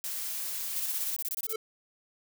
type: noise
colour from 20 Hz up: blue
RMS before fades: -35 dBFS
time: 0.04-1.15 s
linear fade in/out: 0 ms
type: noise bursts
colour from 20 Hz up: violet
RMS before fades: -33 dBFS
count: 13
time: 0.76-1.53 s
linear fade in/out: 2 ms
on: 38 ms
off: 23 ms
type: tone with exponential growth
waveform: square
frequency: 441.3 Hz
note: A4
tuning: 5 cents sharp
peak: -28 dBFS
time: 1.46-1.56 s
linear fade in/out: 5 ms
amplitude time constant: 21 ms
effects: none